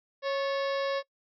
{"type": "harmonic tone with a mistuned harmonic", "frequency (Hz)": 550, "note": "C#5", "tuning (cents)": -14, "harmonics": [1, 2, 3, 4, 5, 6, 7, 8, 9, 10], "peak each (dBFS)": [-28, -36, -38, -43, -46, -46, -44, -50, -47, -51], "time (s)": [0.22, 1.03], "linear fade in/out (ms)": 50, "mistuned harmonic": 3, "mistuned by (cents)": 82, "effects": ["noise-tail reverb RT60 0.1 s tail -23 dB re dry"]}